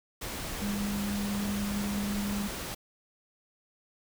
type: tone in noise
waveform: sine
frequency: 203.2 Hz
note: G#3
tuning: 38 cents flat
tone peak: -30 dBFS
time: 0.61-2.48 s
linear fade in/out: 10 ms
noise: pink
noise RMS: -37 dBFS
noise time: 0.21-2.75 s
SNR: +4 dB
effects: none